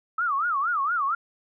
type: tone with vibrato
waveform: sine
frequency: 1254 Hz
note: D#6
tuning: 13 cents sharp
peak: -22 dBFS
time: 0.18-1.15 s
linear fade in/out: 5 ms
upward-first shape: sine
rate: 4.3 Hz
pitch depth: 250 cents each way
effects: none